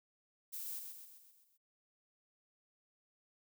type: noise with echo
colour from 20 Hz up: violet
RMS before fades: -44 dBFS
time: 0.52-0.8 s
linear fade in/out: 20 ms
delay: 130 ms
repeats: 6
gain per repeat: -5 dB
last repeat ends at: 1.58 s
effects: none